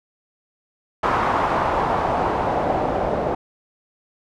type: noise with low-pass filter sweep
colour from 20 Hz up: white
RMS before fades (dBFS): -21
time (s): 1.03-3.35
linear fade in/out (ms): 5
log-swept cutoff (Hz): 1100 to 620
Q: 2.1
effects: none